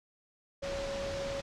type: tone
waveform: sine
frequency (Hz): 554.4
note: C#5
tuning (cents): 0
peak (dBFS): -35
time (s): 0.62-1.41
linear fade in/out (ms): 10
type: low-pass noise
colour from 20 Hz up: pink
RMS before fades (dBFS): -41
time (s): 0.62-1.42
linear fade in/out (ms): 20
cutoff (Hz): 6300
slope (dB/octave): 24
effects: none